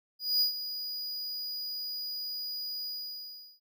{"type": "tone with ADSR envelope", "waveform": "square", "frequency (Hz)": 4911, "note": "D#8", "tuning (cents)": -23, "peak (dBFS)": -23, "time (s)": [0.19, 3.6], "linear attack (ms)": 220, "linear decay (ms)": 110, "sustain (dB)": -12, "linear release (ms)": 740, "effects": []}